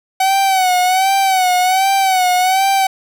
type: tone with vibrato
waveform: 45% pulse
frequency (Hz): 753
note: F#5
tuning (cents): +30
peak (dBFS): -11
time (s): 0.2-2.87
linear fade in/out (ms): 5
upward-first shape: sine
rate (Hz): 1.3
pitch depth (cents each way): 69
effects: none